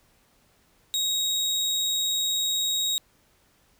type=tone; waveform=30% pulse; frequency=3784 Hz; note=A#7; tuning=25 cents sharp; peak=-21 dBFS; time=0.94-2.98 s; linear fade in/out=0 ms; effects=pink hiss -63 dBFS RMS until 3.79 s